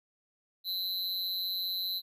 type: tone with amplitude modulation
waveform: square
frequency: 4029 Hz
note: B7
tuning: 34 cents sharp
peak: -28 dBFS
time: 0.64-2.02 s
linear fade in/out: 50 ms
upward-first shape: sine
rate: 185 Hz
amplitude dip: 90%
effects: none